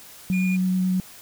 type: tone with vibrato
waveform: sine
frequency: 185 Hz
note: F#3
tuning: in tune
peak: -19 dBFS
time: 0.3-1 s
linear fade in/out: 0 ms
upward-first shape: triangle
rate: 9.2 Hz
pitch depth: 10 cents each way
type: tone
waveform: triangle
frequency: 2427 Hz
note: D#7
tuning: 44 cents flat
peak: -28 dBFS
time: 0.32-0.57 s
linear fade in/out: 20 ms
effects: white hiss -45 dBFS RMS until 1.21 s